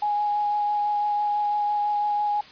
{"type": "tone with vibrato", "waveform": "sine", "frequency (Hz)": 830.6, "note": "G#5", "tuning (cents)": 0, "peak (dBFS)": -21, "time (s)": [0.02, 2.41], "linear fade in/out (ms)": 5, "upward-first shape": "sine", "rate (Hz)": 6, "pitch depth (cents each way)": 11, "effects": ["white hiss -46 dBFS RMS until 2.51 s", "resampled to 11025 Hz"]}